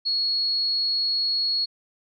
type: tone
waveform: sine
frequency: 4335 Hz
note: C#8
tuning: 39 cents flat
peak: -21 dBFS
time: 0.05-1.66 s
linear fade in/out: 20 ms
effects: none